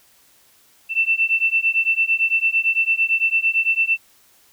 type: beating tone pair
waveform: sine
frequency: 2672 / 2680.9 Hz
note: E7 / E7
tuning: +23 / +29 cents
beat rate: 8.9 Hz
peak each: -19 dBFS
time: 0.89-3.98 s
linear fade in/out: 50 ms
effects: white hiss -55 dBFS RMS until 4.52 s